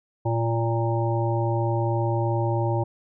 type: harmonic tone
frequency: 115.4 Hz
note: A#2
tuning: 17 cents flat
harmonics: 1 / 3 / 5 / 7 / 8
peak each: -23 / -28 / -30 / -31 / -32 dBFS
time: 0.25-2.84 s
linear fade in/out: 10 ms
effects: none